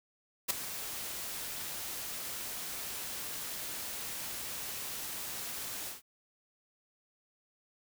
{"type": "noise with ADSR envelope", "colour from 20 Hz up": "white", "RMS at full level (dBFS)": -27, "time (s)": [0.48, 6.02], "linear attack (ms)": 24, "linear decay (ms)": 6, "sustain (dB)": -13, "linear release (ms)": 150, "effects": []}